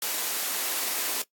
white high-pass noise, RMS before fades -29 dBFS, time 0.02-1.22 s, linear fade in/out 2 ms, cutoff 260 Hz, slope 24 dB/octave, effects noise-tail reverb RT60 0.1 s tail -17 dB re dry + AAC 64 kbps

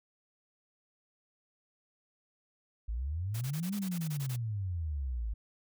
sine exponential two-way sweep, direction up then down, 51.91 to 208 to 51.91 Hz, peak -32 dBFS, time 2.88-5.34 s, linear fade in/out 10 ms, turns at 3.75 s
white noise bursts, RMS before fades -45 dBFS, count 11, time 3.34-4.364 s, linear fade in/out 10 ms, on 74 ms, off 21 ms
effects none

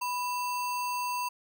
sine tone with sample-and-hold, 987.8 Hz, B5, in tune, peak -29 dBFS, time 0.01-1.29 s, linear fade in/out 10 ms, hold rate 3675 Hz, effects none

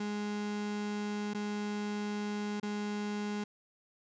35% pulse tone with dropouts, 207.7 Hz, G#3, in tune, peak -32 dBFS, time 0-3.44 s, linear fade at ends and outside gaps 5 ms, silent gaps 1.336-1.346 / 2.6-2.629 s, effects resampled to 16000 Hz

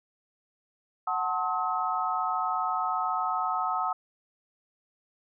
sine chord, F# diminished seventh, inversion none, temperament just, 740 / 888 / 1065.6 / 1278.7 Hz, F#5 / A5 / C6 / Eb6, 0 / +16 / +31 / +47 cents, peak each -31 / -33 / -35 / -29 dBFS, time 1.07-3.93 s, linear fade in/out 5 ms, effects none

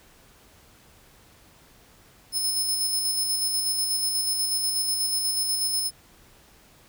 20% pulse tone with tremolo, 5210 Hz, E8, 21 cents flat, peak -17 dBFS, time 2.32-5.91 s, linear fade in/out 50 ms, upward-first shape square, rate 8.2 Hz, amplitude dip 30%, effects pink hiss -55 dBFS RMS until 6.88 s

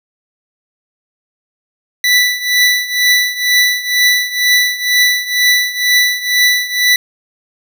25% pulse tone with tremolo, 1975.5 Hz, B6, in tune, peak -3 dBFS, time 2.04-6.96 s, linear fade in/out 2 ms, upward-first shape triangle, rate 2.1 Hz, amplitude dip 85%, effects none

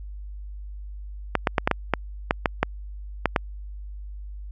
clicks, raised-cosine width 0.5 ms, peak -3 dBFS, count 11, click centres 1.353 / 1.472 / 1.582 / 1.675 / 1.713 / 1.937 / 2.309 / 2.458 / 2.63 / 3.257 / 3.362 s, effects added 50 Hz sine -34 dBFS peak until 4.51 s

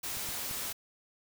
white noise, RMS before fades -37 dBFS, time 0.03-0.73 s, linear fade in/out 10 ms
clicks, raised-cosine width 5 ms, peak -35 dBFS, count 3, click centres 0.17 / 0.289 / 0.511 s
effects none

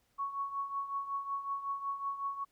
sine tone with tremolo, 1111 Hz, C#6, 4 cents sharp, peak -31 dBFS, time 0.18-2.45 s, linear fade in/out 20 ms, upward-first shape triangle, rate 5.4 Hz, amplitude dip 75%, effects pink hiss -74 dBFS RMS until 2.51 s

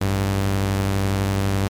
sawtooth tone pair together, 55 / 98 Hz, A1 / G2, 0 / 0 cents, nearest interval minor seventh, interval 1000 cents, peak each -25 / -15 dBFS, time 0.01-1.68 s, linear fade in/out 5 ms, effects MP3 96 kbps

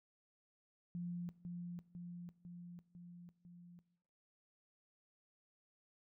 sine tone with echo, 174.61 Hz, F3, in tune, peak -40 dBFS, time 0.95-1.29 s, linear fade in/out 0 ms, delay 500 ms, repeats 5, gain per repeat -3 dB, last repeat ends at 3.79 s, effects noise-tail reverb RT60 0.8 s tail -19 dB re dry

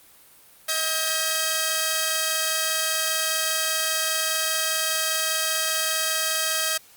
5% pulse tone pair together, 635.8 / 1602 Hz, D#5 / G6, +37 / +37 cents, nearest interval octave + major third, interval 1600 cents, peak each -14 dBFS, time 0.68-6.78 s, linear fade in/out 10 ms, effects white hiss -52 dBFS RMS until 6.96 s + Opus 32 kbps

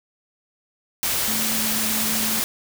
sine tone in noise, 219.5 Hz, A3, 4 cents flat, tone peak -29 dBFS, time 1.28-2.4 s, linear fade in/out 0 ms, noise white, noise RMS -23 dBFS, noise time 1.03-2.44 s, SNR -9 dB, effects none

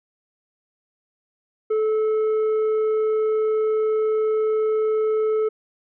sine tone with tanh clipping, 434.3 Hz, A4, 23 cents flat, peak -19 dBFS, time 1.7-5.49 s, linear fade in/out 10 ms, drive 5 dB, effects none

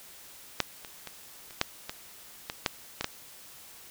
clicks, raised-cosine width 0.2 ms, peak -6 / -24 / -21 / -29 / -6 / -17 / -15 / -7 / -12 / -11 dBFS, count 10, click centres 0.603 / 0.848 / 1.073 / 1.508 / 1.614 / 1.895 / 2.499 / 2.662 / 3.01 / 3.044 s, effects white hiss -50 dBFS RMS until 3.9 s

